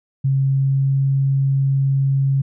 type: tone with pitch glide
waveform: sine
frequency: 135.6 to 136.46 Hz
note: C#3 to C#3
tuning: -38 to -27 cents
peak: -14 dBFS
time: 0.24-2.42 s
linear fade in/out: 10 ms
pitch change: +11 cents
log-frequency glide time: 0.42-1 s
effects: none